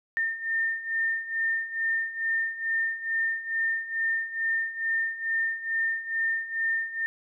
sine beating tone pair, 1810 / 1812.3 Hz, A6 / A#6, +48 / -49 cents, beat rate 2.3 Hz, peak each -31 / -27 dBFS, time 0.17-7.06 s, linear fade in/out 0 ms, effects none

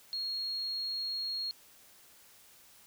sine tone, 4286 Hz, C8, 41 cents sharp, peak -33 dBFS, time 0.13-1.51 s, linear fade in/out 0 ms, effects white hiss -59 dBFS RMS until 2.86 s

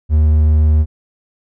triangle tone, 76.8 Hz, D#2, 22 cents flat, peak -6 dBFS, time 0.09-0.86 s, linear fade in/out 50 ms, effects none

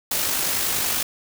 white noise with amplitude modulation, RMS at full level -22 dBFS, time 0.11-1.03 s, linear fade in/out 5 ms, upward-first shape sine, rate 50.6 Hz, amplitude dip 30%, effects none

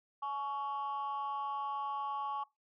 sine tone pair together, 846.7 / 1118 Hz, G#5 / C#6, +33 / +14 cents, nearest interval perfect fourth, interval 481 cents, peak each -37 / -35 dBFS, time 0.22-2.44 s, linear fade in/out 10 ms, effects noise-tail reverb RT60 0.2 s tail -21 dB re dry + tanh soft clip ceiling -31 dBFS

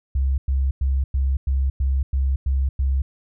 sine tone bursts, 67 Hz, C2, 42 cents sharp, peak -17 dBFS, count 9, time 0.15-3.02 s, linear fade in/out 5 ms, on 230 ms, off 100 ms, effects none

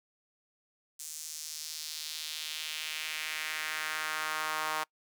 sawtooth tone with high-pass filter sweep, 155.56 Hz, D#3, in tune, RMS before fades -37 dBFS, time 0.99-4.84 s, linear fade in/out 10 ms, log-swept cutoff 7300 to 980 Hz, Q 1.8, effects noise-tail reverb RT60 0.1 s tail -25 dB re dry

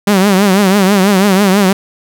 sawtooth tone with vibrato, 196 Hz, G3, in tune, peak -3 dBFS, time 0.07-1.73 s, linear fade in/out 5 ms, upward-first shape triangle, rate 6.1 Hz, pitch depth 130 cents each way, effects none

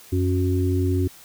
harmonic tone, 91.6 Hz, F#2, 17 cents flat, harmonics 1 / 3 / 4, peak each -20 / -25 / -26 dBFS, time 0.12-1.08 s, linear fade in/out 10 ms, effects white hiss -47 dBFS RMS until 1.24 s

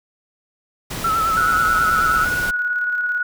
pink noise, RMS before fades -28 dBFS, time 0.9-2.51 s, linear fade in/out 10 ms
sine tone with vibrato, 1318.5 Hz, E6, in tune, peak -16 dBFS, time 1.04-2.25 s, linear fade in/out 5 ms, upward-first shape sine, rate 9.3 Hz, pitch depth 44 cents each way
sine tone with tremolo, 1461 Hz, F#6, 22 cents flat, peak -17 dBFS, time 1.37-3.23 s, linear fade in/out 5 ms, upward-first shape square, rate 18 Hz, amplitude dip 30%
effects none

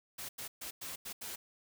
white noise bursts at uneven times, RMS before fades -43 dBFS, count 6, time 0.18-0.29 / 0.38-0.48 / 0.61-0.71 / 0.81-0.96 / 1.05-1.13 / 1.21-1.36 s, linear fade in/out 10 ms, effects none

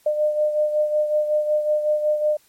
sine beating tone pair, 603 / 608.4 Hz, D5 / D#5, +46 / -39 cents, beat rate 5.4 Hz, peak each -18 / -26 dBFS, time 0.06-2.37 s, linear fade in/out 5 ms, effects white hiss -58 dBFS RMS until 2.48 s + MP3 64 kbps

